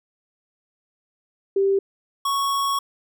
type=tone pair in turn; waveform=sine / square; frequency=392 / 1108.7 Hz; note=G4 / C#6; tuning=0 / 0 cents; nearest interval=octave + tritone; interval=1800 cents; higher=second; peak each=-16 / -21 dBFS; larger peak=first; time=1.56-1.79 / 2.25-2.79 s; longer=second; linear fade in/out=5 ms; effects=none